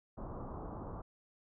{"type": "low-pass noise", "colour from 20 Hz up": "pink", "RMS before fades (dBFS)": -44, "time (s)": [0.17, 1.02], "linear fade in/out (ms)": 10, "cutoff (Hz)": 1200, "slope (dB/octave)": 48, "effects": []}